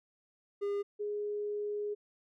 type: tone pair in turn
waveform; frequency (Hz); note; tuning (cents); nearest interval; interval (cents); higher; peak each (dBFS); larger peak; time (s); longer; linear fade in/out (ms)
triangle / sine; 404.9 / 415.1; G#4 / G#4; -44 / -1; unison; 43; second; -29 / -33; first; 0.61-0.83 / 0.99-1.95; second; 20
effects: none